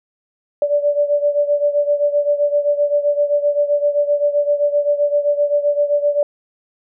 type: beating tone pair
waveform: sine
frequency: 580 / 587.7 Hz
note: D5 / D5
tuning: -22 / +1 cents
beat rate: 7.7 Hz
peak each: -15 / -19 dBFS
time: 0.62-6.23 s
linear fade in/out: 2 ms
effects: none